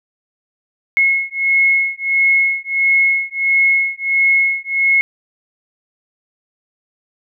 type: beating tone pair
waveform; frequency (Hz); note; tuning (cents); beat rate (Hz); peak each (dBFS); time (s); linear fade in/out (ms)
sine; 2173 / 2174.5; C#7 / C#7; -35 / -34; 1.5; -15; 0.97-5.01; 0
effects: none